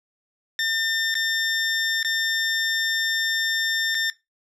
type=tone with dropouts; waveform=20% pulse; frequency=1800 Hz; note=A6; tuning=39 cents sharp; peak=-17 dBFS; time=0.59-4.1 s; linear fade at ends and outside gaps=1 ms; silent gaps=1.142-1.152 / 2.029-2.047 / 3.946-3.95 s; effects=noise-tail reverb RT60 0.2 s tail -18 dB re dry + low-pass 9000 Hz 12 dB/octave